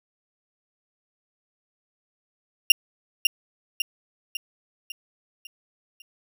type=tone with echo; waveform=35% pulse; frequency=2794 Hz; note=F7; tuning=in tune; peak=-7 dBFS; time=2.7-2.72 s; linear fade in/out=2 ms; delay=550 ms; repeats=6; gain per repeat=-6 dB; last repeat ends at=6.02 s; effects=none